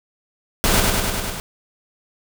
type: noise with echo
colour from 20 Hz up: pink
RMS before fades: -17 dBFS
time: 0.64-0.8 s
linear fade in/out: 0 ms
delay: 100 ms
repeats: 6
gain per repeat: -2 dB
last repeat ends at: 1.4 s
effects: none